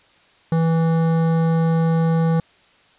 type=tone with hard clipping; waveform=sine; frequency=163.9 Hz; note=E3; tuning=10 cents flat; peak=-17 dBFS; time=0.52-2.4 s; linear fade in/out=2 ms; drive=14 dB; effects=white hiss -54 dBFS RMS until 2.98 s + resampled to 8000 Hz